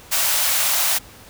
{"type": "high-pass noise", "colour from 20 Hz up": "white", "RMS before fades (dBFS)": -19, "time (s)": [0.11, 0.99], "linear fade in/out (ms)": 20, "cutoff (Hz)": 560, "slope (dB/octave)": 48, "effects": ["pink hiss -44 dBFS RMS until 1.29 s"]}